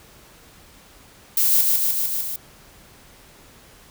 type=noise with echo; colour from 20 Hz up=violet; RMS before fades=-18 dBFS; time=1.37-1.61 s; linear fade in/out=2 ms; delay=150 ms; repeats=5; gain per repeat=-2 dB; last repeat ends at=2.36 s; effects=pink hiss -49 dBFS RMS until 3.9 s